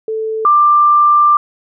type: tone pair in turn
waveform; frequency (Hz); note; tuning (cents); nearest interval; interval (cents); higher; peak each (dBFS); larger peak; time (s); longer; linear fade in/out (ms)
sine; 440 / 1184.9; A4 / D6; 0 / +15; octave + perfect fourth; 1715; second; -16 / -6; second; 0.08-0.45 / 0.45-1.37; second; 2
effects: none